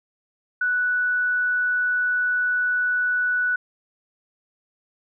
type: tone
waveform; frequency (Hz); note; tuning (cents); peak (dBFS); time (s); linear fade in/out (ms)
sine; 1480; F#6; 0; -19; 0.61-3.56; 5
effects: none